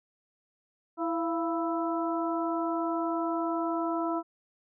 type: harmonic tone with a mistuned harmonic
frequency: 329.6 Hz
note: E4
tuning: in tune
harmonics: 1 / 2 / 3 / 4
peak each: -30 / -33 / -35 / -36 dBFS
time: 0.97-4.23 s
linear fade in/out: 50 ms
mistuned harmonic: 2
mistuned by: +58 cents
effects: none